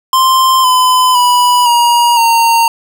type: tone with pitch steps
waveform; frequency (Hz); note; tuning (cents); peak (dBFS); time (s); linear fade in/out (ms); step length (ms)
square; 1046.5 / 1013.8 / 982.1 / 951.4 / 921.6; C6 / B5 / B5 / A#5 / A#5; 0 / +45 / -10 / +35 / -20; -7; 0.13-2.68; 2; 510
effects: none